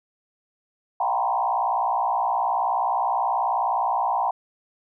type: tone with frequency modulation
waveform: sine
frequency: 860 Hz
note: A5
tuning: 40 cents flat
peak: -20 dBFS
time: 1-4.31 s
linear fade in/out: 5 ms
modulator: 59.5 Hz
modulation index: 2.7
effects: none